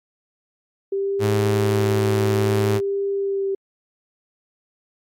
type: tone with vibrato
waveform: sine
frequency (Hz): 392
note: G4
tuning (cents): 0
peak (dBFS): -20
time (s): 0.92-3.55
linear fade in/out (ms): 5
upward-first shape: sine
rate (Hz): 0.6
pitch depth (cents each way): 23
type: tone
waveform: sawtooth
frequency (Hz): 106.5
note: G#2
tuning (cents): +44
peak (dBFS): -15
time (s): 1.19-2.81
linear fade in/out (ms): 50
effects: AAC 64 kbps